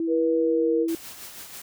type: tone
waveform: sine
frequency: 329.9 Hz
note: E4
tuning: 1 cent sharp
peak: -23 dBFS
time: 0-0.95 s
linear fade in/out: 2 ms
type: tone with pitch glide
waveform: sine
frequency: 483.2 to 469.4 Hz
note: B4 to A#4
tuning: -38 to +12 cents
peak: -21 dBFS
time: 0.07-0.87 s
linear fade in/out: 50 ms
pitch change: -50 cents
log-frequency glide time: 0.35-0.76 s
type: noise with tremolo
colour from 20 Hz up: white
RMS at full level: -39 dBFS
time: 0.88-1.62 s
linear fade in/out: 5 ms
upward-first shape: sine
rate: 6.2 Hz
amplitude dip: 45%
effects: none